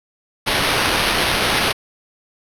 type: noise with sample-and-hold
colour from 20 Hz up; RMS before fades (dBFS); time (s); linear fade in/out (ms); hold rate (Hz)
violet; -18; 0.46-1.73; 20; 7350
effects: low-pass 12000 Hz 12 dB/octave